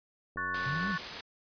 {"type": "click train", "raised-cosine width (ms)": 2, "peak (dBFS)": -34, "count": 52, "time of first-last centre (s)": [0.36, 0.917], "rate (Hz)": 91.5}
{"type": "chord", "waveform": "sine", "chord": "F# minor", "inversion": "second", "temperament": "equal", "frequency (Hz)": [1108.7, 1480, 1760], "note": ["C#6", "F#6", "A6"], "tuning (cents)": [0, 0, 0], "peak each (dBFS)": -36, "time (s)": [0.37, 0.98], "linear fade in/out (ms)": 5}
{"type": "noise", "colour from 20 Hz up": "white", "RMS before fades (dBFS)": -38, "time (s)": [0.54, 1.21], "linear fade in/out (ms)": 5}
{"type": "exponential two-way sweep", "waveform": "sine", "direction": "up then down", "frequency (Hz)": [127.1, 207.7, 155.8], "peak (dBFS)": -33, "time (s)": [0.65, 0.97], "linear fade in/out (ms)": 20, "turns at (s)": 0.9}
{"effects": ["resampled to 11025 Hz"]}